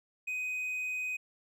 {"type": "tone", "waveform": "triangle", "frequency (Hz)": 2505, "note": "D#7", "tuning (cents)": 11, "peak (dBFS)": -31, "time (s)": [0.27, 1.17], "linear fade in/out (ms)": 10, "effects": []}